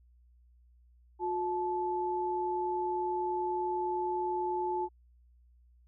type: tone pair together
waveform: sine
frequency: 359.8 / 869.2 Hz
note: F#4 / A5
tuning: -48 / -21 cents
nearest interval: octave + minor third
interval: 1527 cents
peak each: -33 / -32 dBFS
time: 1.19-4.89 s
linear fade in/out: 50 ms
effects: added 60 Hz sine -59 dBFS peak until 5.87 s